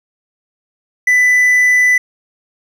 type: tone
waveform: triangle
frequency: 1992 Hz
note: B6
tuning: 14 cents sharp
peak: -6 dBFS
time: 1.07-1.98 s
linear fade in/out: 5 ms
effects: none